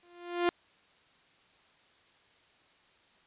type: tone with exponential growth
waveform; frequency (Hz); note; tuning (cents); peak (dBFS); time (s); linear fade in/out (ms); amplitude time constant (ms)
sawtooth; 349.2; F4; 0; -19; 0.03-0.49; 0; 100
effects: white hiss -64 dBFS RMS until 3.26 s + resampled to 8000 Hz

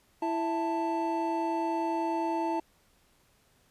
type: tone cluster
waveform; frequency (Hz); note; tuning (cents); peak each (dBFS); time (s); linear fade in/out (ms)
triangle; 331.6 / 660 / 885; E4 / E5 / A5; +10 / +2 / +10; -29 / -34 / -29; 0.22-2.6; 5
effects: pink hiss -66 dBFS RMS until 3.7 s + resampled to 32000 Hz

